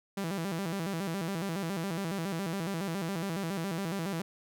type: tone with vibrato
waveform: sawtooth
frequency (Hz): 180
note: F#3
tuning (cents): -47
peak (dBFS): -28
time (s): 0.17-4.22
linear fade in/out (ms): 5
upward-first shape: square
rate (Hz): 7.2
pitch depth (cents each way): 160
effects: none